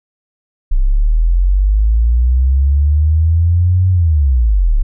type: linear two-way sweep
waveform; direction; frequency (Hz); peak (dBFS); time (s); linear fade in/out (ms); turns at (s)
sine; up then down; 30.87 to 93.5 to 30.87; -8; 0.71-4.83; 10; 3.9
effects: none